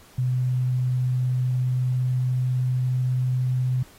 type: tone with pitch glide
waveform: sine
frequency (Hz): 126.5 to 127.31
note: B2 to C3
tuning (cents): +42 to -47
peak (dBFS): -20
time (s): 0.18-3.83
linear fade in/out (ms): 5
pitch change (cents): +11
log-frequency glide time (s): 0.91-3.55
effects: pink hiss -52 dBFS RMS until 3.98 s + AAC 48 kbps